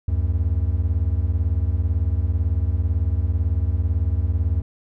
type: beating tone pair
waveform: triangle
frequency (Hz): 73 / 91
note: D2 / F#2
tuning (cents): -10 / -28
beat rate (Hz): 18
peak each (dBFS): -19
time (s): 0.08-4.62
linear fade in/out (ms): 5
effects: none